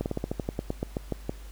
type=slowing click train; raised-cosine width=2 ms; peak=-15 dBFS; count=14; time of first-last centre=0.01-1.294 s; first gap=49 ms; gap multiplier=1.11; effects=added 50 Hz sine -41 dBFS peak until 1.51 s + pink hiss -53 dBFS RMS until 1.51 s